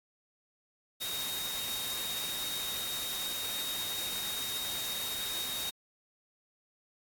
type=tone in noise; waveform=sine; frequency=3735 Hz; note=A#7; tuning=3 cents sharp; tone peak=-36 dBFS; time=1-5.71 s; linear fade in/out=20 ms; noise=white; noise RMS=-38 dBFS; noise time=1-5.71 s; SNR=-1 dB; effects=AAC 64 kbps